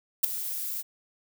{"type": "noise with ADSR envelope", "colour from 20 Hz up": "violet", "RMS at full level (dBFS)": -17, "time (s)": [0.23, 0.83], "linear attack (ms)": 14, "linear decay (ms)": 4, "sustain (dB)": -16, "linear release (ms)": 28, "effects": []}